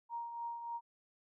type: tone with tremolo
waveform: sine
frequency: 937 Hz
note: A#5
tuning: 9 cents sharp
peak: -37 dBFS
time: 0.09-0.81 s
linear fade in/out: 50 ms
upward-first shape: triangle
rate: 3.4 Hz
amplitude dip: 55%
effects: none